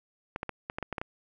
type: clicks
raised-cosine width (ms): 0.5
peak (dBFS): -18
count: 9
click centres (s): 0.361 / 0.431 / 0.493 / 0.699 / 0.785 / 0.827 / 0.927 / 0.982 / 1.015
effects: none